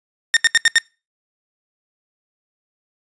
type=tone bursts; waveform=sawtooth; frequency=1829 Hz; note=A#6; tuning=33 cents flat; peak=-6 dBFS; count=5; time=0.34-0.783 s; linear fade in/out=0 ms; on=27 ms; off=77 ms; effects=noise-tail reverb RT60 0.3 s tail -26 dB re dry + resampled to 22050 Hz